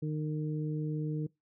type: harmonic tone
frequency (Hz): 152.9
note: D#3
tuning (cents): -30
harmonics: 1 / 2 / 3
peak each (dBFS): -32 / -38 / -42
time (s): 0.02-1.27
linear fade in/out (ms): 10
effects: noise-tail reverb RT60 0.2 s tail -23 dB re dry